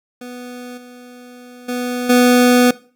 25% pulse tone with level steps, 246.9 Hz, B3, in tune, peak -26 / -33 / -16 / -5 dBFS, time 0.21-2.71 s, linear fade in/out 5 ms, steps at 0.77 / 1.68 / 2.09 s, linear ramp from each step 10 ms, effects noise-tail reverb RT60 0.4 s tail -20 dB re dry

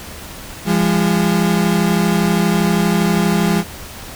35% pulse tone pair together, 171.88 / 204.4 Hz, F3 / G#3, -27 / -27 cents, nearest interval minor third, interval 300 cents, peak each -14 dBFS, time 0.65-3.64 s, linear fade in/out 50 ms, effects added 77 Hz sine -41 dBFS peak until 4.15 s + pink hiss -33 dBFS RMS until 4.15 s

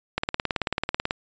click train, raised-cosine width 0.3 ms, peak -8 dBFS, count 18, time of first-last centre 0.18-1.109 s, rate 18.3 Hz, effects resampled to 16000 Hz

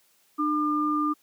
sine tone pair together, 300.5 / 1202 Hz, D4 / D6, +40 / +40 cents, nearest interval 2 octaves, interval 2400 cents, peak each -25 dBFS, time 0.38-1.14 s, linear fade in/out 20 ms, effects white hiss -64 dBFS RMS until 1.22 s + high-pass 150 Hz 12 dB/octave

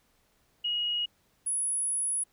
sine tone pair in turn, 2891 / 10270 Hz, F#7 / E9, -41 / -46 cents, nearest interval octave + minor seventh, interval 2195 cents, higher second, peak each -27 dBFS, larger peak neither, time 0.64-1.06 / 1.46-2.24 s, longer second, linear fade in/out 10 ms, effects pink hiss -69 dBFS RMS until 2.32 s

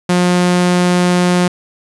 sawtooth tone, 178.4 Hz, F3, 37 cents sharp, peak -6 dBFS, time 0.09-1.48 s, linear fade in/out 5 ms, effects resampled to 24000 Hz

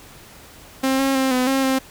sawtooth tone with pitch steps, 265.4 / 270.7 / 264.7 / 253.1 / 268.6 / 264.4 Hz, C4 / C#4 / C4 / B3 / C4 / C4, +25 / -41 / +20 / +43 / +46 / +18 cents, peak -13 dBFS, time 0.83-1.79 s, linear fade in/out 10 ms, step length 160 ms, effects pink hiss -44 dBFS RMS until 1.9 s

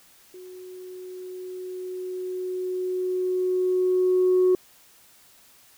sine tone with level ramp, 367.5 Hz, F#4, 12 cents flat, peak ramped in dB -40 to -14 dBFS, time 0.34-4.55 s, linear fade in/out 2 ms, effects tanh soft clip ceiling -13 dBFS + white hiss -55 dBFS RMS until 5.77 s

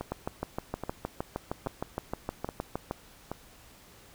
two click trains, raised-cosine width 1 ms, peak -17 / -20 dBFS, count 19 / 5, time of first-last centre 0.12-2.911 / 0.01-3.316 s, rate 6.45 / 1.21 Hz, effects pink hiss -55 dBFS RMS until 4.14 s

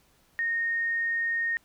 sine tone, 1850 Hz, A#6, 14 cents flat, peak -25 dBFS, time 0.39-1.57 s, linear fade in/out 0 ms, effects pink hiss -64 dBFS RMS until 1.64 s

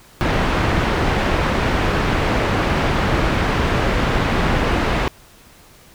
pink low-pass noise, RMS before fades -18 dBFS, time 0.21-5.08 s, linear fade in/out 0 ms, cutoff 2400 Hz, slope 12 dB/octave, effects pink hiss -47 dBFS RMS until 5.94 s

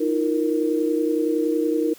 sine chord, Eb suspended second, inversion none, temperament equal with one note detuned, 311.1 / 341.8 / 466.2 Hz, Eb4 / F4 / Bb4, 0 / -37 / 0 cents, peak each -22 / -25 / -23 dBFS, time 0-1.94 s, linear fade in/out 10 ms, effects white hiss -48 dBFS RMS until 1.98 s

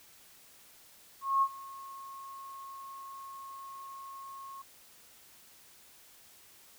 sine tone with ADSR envelope, 1088 Hz, C#6, 33 cents flat, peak -22 dBFS, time 1.21-4.62 s, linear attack 210 ms, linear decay 59 ms, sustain -21 dB, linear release 5 ms, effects white hiss -58 dBFS RMS until 6.78 s

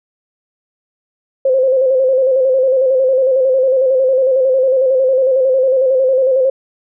sine tone with vibrato, 523.3 Hz, C5, in tune, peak -9 dBFS, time 1.45-6.5 s, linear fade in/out 5 ms, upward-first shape square, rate 11 Hz, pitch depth 43 cents each way, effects none

